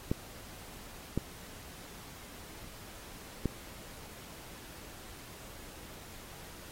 clicks, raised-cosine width 3 ms, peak -16 dBFS, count 3, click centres 0.115 / 1.176 / 3.457 s, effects pink hiss -50 dBFS RMS until 6.71 s + AAC 48 kbps

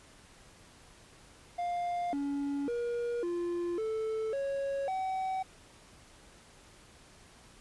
triangle tone with pitch steps, 702 / 282.5 / 476 / 347.2 / 439.8 / 552 / 758 Hz, F5 / C#4 / A#4 / F4 / A4 / C#5 / F#5, +9 / +33 / +36 / -10 / -1 / -7 / +42 cents, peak -29 dBFS, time 1.58-5.43 s, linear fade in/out 10 ms, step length 550 ms, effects pink hiss -57 dBFS RMS until 7.6 s + resampled to 24000 Hz

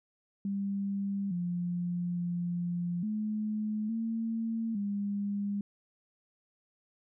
sine tone with pitch steps, 198.5 / 175.6 / 174.5 / 213.6 / 226.2 / 202.2 Hz, G3 / F3 / F3 / G#3 / A3 / G#3, +22 / +10 / -1 / +49 / +48 / -46 cents, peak -30 dBFS, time 0.45-5.61 s, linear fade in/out 2 ms, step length 860 ms, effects none

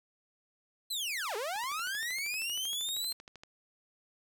sawtooth linear two-way sweep, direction down then up, 4186 to 392 to 4186 Hz, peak -30 dBFS, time 0.9-3.13 s, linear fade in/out 10 ms, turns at 1.36 s
click train, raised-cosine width 0.2 ms, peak -31 dBFS, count 25, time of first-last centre 1.56-3.435 s, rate 12.8 Hz
effects none

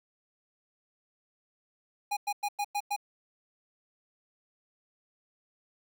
square tone bursts, 820 Hz, G#5, 22 cents flat, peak -29 dBFS, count 6, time 2.11-2.964 s, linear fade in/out 10 ms, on 59 ms, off 100 ms, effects none

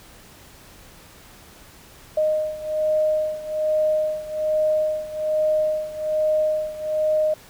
sine beating tone pair, 617 / 618.2 Hz, D#5 / D#5, -15 / -11 cents, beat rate 1.2 Hz, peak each -21 / -24 dBFS, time 2.17-7.34 s, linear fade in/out 5 ms, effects pink hiss -47 dBFS RMS until 7.49 s

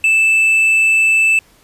sine tone with tanh clipping, 2637 Hz, E7, in tune, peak -10 dBFS, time 0.04-1.39 s, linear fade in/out 2 ms, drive 4 dB, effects pink hiss -50 dBFS RMS until 1.63 s + resampled to 32000 Hz

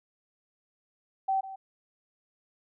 sine tone with echo, 771 Hz, G5, 29 cents flat, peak -24 dBFS, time 1.28-1.41 s, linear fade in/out 10 ms, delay 150 ms, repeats 1, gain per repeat -14 dB, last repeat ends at 1.56 s, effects none

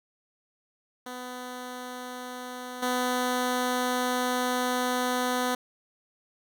10% pulse tone with level steps, 250 Hz, B3, 21 cents sharp, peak -28 / -17 dBFS, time 1.06-5.55 s, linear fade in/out 5 ms, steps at 2.82 s, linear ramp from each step 10 ms, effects none

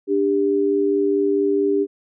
sine tone pair together, 293.7 / 398.2 Hz, D4 / G4, 0 / +27 cents, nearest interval perfect fourth, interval 527 cents, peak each -21 / -17 dBFS, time 0.07-1.87 s, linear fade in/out 50 ms, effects none

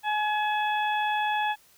harmonic tone with a mistuned harmonic, 845 Hz, G#5, 30 cents sharp, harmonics 1 / 2 / 3 / 4, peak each -25 / -31 / -35 / -37 dBFS, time 0.03-1.56 s, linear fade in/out 50 ms, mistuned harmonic 3, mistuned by +29 cents, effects white hiss -59 dBFS RMS until 1.77 s

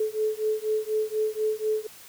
sine beating tone pair, 430 / 434.1 Hz, A4 / A4, -40 / -23 cents, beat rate 4.1 Hz, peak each -27 dBFS, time 0-1.87 s, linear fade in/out 5 ms, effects white hiss -48 dBFS RMS until 2.08 s

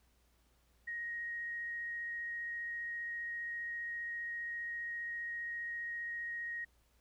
sine tone with vibrato, 1878 Hz, A#6, 12 cents sharp, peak -38 dBFS, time 0.87-6.65 s, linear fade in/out 10 ms, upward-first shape triangle, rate 15 Hz, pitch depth 8 cents each way, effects added 59 Hz sine -70 dBFS peak until 7 s + pink hiss -74 dBFS RMS until 7 s

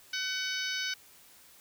harmonic tone with a mistuned harmonic, 750 Hz, F#5, 23 cents sharp, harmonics 2 / 3 / 4 / 5 / 6 / 7 / 8, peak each -36 / -38 / -39 / -40 / -41 / -41 / -42 dBFS, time 0.13-0.94 s, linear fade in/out 5 ms, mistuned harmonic 2, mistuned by +16 cents, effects white hiss -57 dBFS RMS until 1.6 s

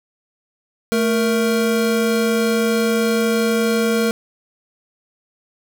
square tone pair together, 221 / 466.2 Hz, A3 / A#4, +8 / 0 cents, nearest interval octave + minor second, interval 1292 cents, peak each -19 / -19 dBFS, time 0.92-4.11 s, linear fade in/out 0 ms, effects none

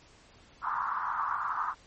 white band-pass noise, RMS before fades -32 dBFS, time 0.61-1.75 s, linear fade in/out 50 ms, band 970 to 1300 Hz, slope 48 dB/octave, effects pink hiss -58 dBFS RMS until 1.86 s + MP3 32 kbps

